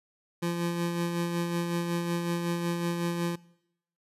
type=tone with tremolo; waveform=25% pulse; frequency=171.8 Hz; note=F3; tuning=28 cents flat; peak=-23 dBFS; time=0.42-3.36 s; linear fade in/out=10 ms; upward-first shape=sine; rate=5.4 Hz; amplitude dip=40%; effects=noise-tail reverb RT60 0.8 s tail -22 dB re dry + resampled to 32000 Hz

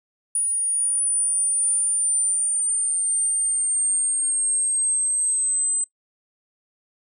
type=linear sweep; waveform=sine; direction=down; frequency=9640 to 8110 Hz; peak=-19 dBFS; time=0.35-5.84 s; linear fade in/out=2 ms; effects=noise-tail reverb RT60 0.1 s tail -20 dB re dry

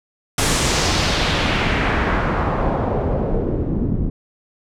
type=noise with low-pass filter sweep; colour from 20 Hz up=pink; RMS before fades=-19 dBFS; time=0.38-4.1 s; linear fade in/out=2 ms; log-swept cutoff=9500 to 220 Hz; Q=1.4; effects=none

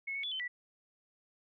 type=tone with pitch steps; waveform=sine; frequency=2189 / 2216 / 3439 / 3069 / 1960 Hz; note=C#7 / C#7 / A7 / G7 / B6; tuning=-22 / -1 / -40 / -37 / -14 cents; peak=-35 dBFS; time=0.07-0.48 s; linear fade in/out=10 ms; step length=82 ms; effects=none

